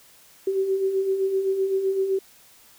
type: beating tone pair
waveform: sine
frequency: 378.8 / 386.6 Hz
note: F#4 / G4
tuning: +41 / -24 cents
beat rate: 7.8 Hz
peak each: -30 / -21 dBFS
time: 0.47-2.19 s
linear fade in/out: 5 ms
effects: white hiss -53 dBFS RMS until 2.78 s